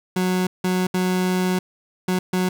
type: tone bursts at uneven times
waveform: 30% pulse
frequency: 183.6 Hz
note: F#3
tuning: 13 cents flat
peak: -16 dBFS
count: 5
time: 0.16-0.47 / 0.64-0.87 / 0.94-1.59 / 2.08-2.19 / 2.33-2.49 s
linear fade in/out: 5 ms
effects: none